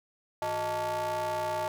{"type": "ring-modulated tone", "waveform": "square", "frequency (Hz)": 130.4, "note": "C3", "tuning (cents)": -5, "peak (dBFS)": -27, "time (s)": [0.42, 1.68], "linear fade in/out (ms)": 0, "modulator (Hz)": 752, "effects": []}